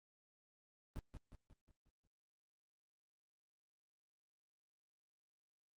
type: noise with echo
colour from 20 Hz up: brown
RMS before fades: -43 dBFS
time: 0.96-0.99 s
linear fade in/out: 0 ms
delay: 180 ms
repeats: 6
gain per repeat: -6 dB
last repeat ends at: 2.07 s
effects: Opus 24 kbps